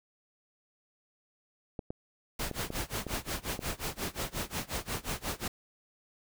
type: clicks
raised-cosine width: 2 ms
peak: -23 dBFS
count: 6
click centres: 1.792 / 1.905 / 2.513 / 2.704 / 3.067 / 3.592 s
type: noise with tremolo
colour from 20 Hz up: pink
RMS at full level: -33 dBFS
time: 2.39-5.48 s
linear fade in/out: 5 ms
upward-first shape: sine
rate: 5.6 Hz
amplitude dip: 95%
effects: none